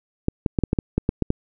clicks, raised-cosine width 3 ms, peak -6 dBFS, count 10, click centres 0.284 / 0.462 / 0.588 / 0.637 / 0.731 / 0.788 / 0.98 / 1.091 / 1.223 / 1.304 s, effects none

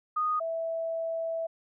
sine tone pair in turn, 1238 / 657.1 Hz, D#6 / E5, -9 / -6 cents, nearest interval major seventh, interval 1097 cents, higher first, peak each -25 / -29 dBFS, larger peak first, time 0.16-0.4 / 0.4-1.47 s, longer second, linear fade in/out 10 ms, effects none

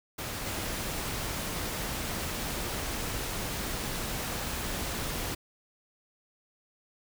pink noise with level steps, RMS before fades -36 / -34 dBFS, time 0.18-5.35 s, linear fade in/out 10 ms, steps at 0.46 s, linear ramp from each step 2 ms, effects none

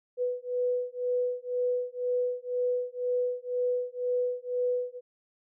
sine beating tone pair, 493.9 / 495.9 Hz, B4 / B4, 0 / +7 cents, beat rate 2 Hz, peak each -30 dBFS, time 0.17-5.01 s, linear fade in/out 50 ms, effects none

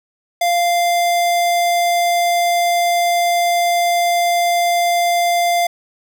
square tone, 695 Hz, F5, 9 cents flat, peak -14 dBFS, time 0.41-5.67 s, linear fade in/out 5 ms, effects none

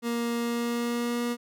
30% pulse tone with pitch glide, 235.1 to 239.5 Hz, A#3 to A#3, +15 to +47 cents, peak -24 dBFS, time 0.02-1.37 s, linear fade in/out 50 ms, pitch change +32 cents, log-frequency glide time 0.35-1.25 s, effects none

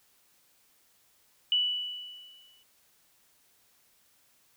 sine tone with exponential decay, 2960 Hz, F#7, in tune, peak -21 dBFS, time 1.52-2.63 s, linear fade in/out 1 ms, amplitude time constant 240 ms, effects white hiss -66 dBFS RMS until 4.56 s

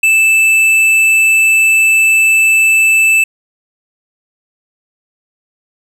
triangle tone with tanh clipping, 2637 Hz, E7, in tune, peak -8 dBFS, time 0.03-3.24 s, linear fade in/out 5 ms, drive 14 dB, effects none

